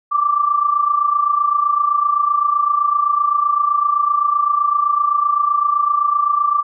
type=tone with amplitude modulation; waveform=sine; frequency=1171 Hz; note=D6; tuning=5 cents flat; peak=-10 dBFS; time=0.11-6.63 s; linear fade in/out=20 ms; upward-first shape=sine; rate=27.8 Hz; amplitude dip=70%; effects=none